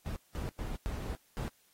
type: noise bursts at uneven times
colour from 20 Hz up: brown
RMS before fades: -37 dBFS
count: 5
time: 0.06-0.16 / 0.35-0.49 / 0.59-0.76 / 0.86-1.15 / 1.37-1.48 s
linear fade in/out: 0 ms
effects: white hiss -68 dBFS RMS until 1.73 s + AAC 48 kbps